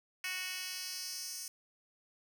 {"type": "tone with high-pass filter sweep", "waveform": "10% pulse", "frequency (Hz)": 369.1, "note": "F#4", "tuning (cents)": -4, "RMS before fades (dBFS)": -41, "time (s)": [0.24, 1.48], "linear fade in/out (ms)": 2, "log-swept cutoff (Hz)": [2400, 6800], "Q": 1.8, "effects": []}